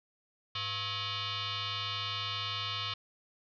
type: tone with frequency modulation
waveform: sine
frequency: 103.83 Hz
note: G#2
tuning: in tune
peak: -33 dBFS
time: 0.55-2.94 s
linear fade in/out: 5 ms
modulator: 595 Hz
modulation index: 6.8
effects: none